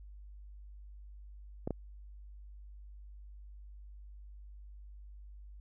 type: clicks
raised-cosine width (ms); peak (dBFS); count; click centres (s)
2; -21; 2; 1.675 / 1.707
effects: added 50 Hz sine -48 dBFS peak until 5.6 s